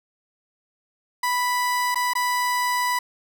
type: tone with dropouts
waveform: 30% pulse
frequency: 987.8 Hz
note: B5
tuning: in tune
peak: -18 dBFS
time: 1.23-2.99 s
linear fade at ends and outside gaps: 5 ms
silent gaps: 1.946-1.956 / 2.135-2.152 s
effects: none